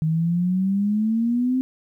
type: exponential sweep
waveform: sine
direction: up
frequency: 155.56 to 261.6 Hz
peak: -18 dBFS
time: 0.02-1.61 s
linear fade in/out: 0 ms
effects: 10-bit